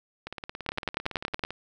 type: two click trains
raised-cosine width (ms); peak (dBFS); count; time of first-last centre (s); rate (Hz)
0.3; -20 / -10; 23 / 9; 0.27-1.506 / 0.69-1.438; 17.8 / 10.7
effects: none